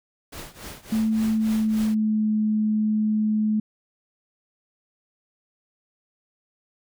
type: noise with tremolo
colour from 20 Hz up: pink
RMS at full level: -36 dBFS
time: 0.32-1.95 s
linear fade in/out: 10 ms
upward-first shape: triangle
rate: 3.5 Hz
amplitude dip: 90%
type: tone with pitch glide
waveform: sine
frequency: 220 to 214.6 Hz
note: A3 to A3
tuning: 0 to -43 cents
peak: -19 dBFS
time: 0.92-3.6 s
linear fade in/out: 5 ms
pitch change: -43 cents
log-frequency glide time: 1.27-2.31 s
effects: none